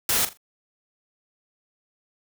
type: noise with echo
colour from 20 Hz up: white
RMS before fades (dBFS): -22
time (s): 0.09-0.25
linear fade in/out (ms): 2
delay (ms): 41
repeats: 3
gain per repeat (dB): -12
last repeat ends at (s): 0.373
effects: none